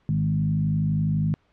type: tone with frequency modulation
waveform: sine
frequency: 156.1 Hz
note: D#3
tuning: 6 cents sharp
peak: -20 dBFS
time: 0.09-1.34 s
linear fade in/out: 0 ms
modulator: 52 Hz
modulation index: 0.95
effects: pink hiss -65 dBFS RMS until 1.52 s + low-pass 3000 Hz 12 dB/octave